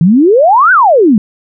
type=exponential two-way sweep; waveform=sine; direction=up then down; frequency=155.56 to 1568 to 195.2 Hz; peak=-3 dBFS; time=0.01-1.18 s; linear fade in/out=2 ms; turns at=0.72 s; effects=none